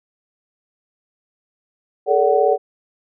sine tone cluster, 418 / 454.7 / 574 / 749 Hz, G#4 / A#4 / D5 / F#5, +11 / -43 / -40 / +21 cents, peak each -18 dBFS, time 2.06-2.58 s, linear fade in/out 50 ms, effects none

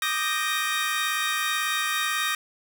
25% pulse chord, Eb major seventh, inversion third, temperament equal with one note detuned, 1186.3 / 1244.5 / 1568 / 1864.7 Hz, D6 / Eb6 / G6 / Bb6, +17 / 0 / 0 / 0 cents, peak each -28 / -26 / -28 / -24 dBFS, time 0.02-2.35 s, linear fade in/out 2 ms, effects none

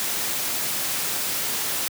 white noise, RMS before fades -26 dBFS, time 0-1.88 s, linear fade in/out 0 ms, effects high-pass 100 Hz 12 dB/octave

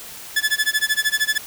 sawtooth tone with tremolo, 1726 Hz, A6, 34 cents flat, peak -11 dBFS, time 0.36-1.38 s, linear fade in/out 5 ms, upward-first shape sine, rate 13 Hz, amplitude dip 100%, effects white hiss -37 dBFS RMS until 1.46 s

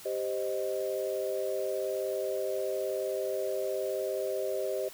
sine chord, C minor, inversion second, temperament equal, 392 / 523.3 / 622.3 Hz, G4 / C5 / Eb5, 0 / 0 / 0 cents, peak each -34 dBFS, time 0.05-4.89 s, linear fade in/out 10 ms, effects white hiss -49 dBFS RMS until 4.93 s

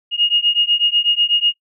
sine beating tone pair, 2855 / 2863.1 Hz, F7 / F7, +37 / +42 cents, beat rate 8.1 Hz, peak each -16 dBFS, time 0.11-1.54 s, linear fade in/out 50 ms, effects noise-tail reverb RT60 0.1 s tail -22 dB re dry

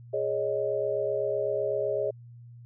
sine chord, Ab suspended fourth, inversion none, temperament equal, 415.3 / 554.4 / 622.3 Hz, Ab4 / Db5 / Eb5, 0 / 0 / 0 cents, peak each -30 dBFS, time 0.13-2.11 s, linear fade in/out 10 ms, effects added 119 Hz sine -45 dBFS peak until 2.65 s

